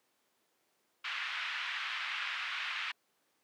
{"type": "band-pass noise", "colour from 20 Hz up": "white", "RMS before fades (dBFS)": -38, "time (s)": [1.04, 2.92], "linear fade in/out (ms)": 10, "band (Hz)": [1200, 3000], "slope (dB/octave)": 24, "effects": ["pink hiss -75 dBFS RMS until 3.43 s", "high-pass 300 Hz 12 dB/octave"]}